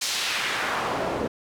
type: noise with band-pass filter sweep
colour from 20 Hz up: pink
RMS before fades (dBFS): -27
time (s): 0.01-1.28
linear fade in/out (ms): 10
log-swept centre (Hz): 5500 to 370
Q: 1.1
effects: none